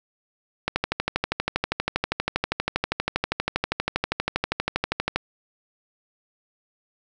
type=click train; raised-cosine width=0.3 ms; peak=-6 dBFS; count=57; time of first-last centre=0.68-5.16 s; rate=12.5 Hz; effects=none